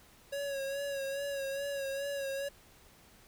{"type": "tone with vibrato", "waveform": "square", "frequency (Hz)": 554.4, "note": "C#5", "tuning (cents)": 0, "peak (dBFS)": -35, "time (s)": [0.32, 2.49], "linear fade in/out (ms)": 10, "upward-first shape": "sine", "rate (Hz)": 2.4, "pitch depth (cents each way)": 39, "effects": ["pink hiss -60 dBFS RMS until 3.27 s"]}